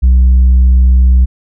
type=tone with tanh clipping; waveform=triangle; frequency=63 Hz; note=B1; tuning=35 cents sharp; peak=-4 dBFS; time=0.02-1.26 s; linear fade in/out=20 ms; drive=7 dB; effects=none